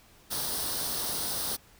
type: noise with comb filter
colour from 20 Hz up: white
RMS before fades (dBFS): -32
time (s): 0.3-1.57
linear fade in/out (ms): 20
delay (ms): 0.21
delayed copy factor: +0.65
effects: pink hiss -58 dBFS RMS until 1.79 s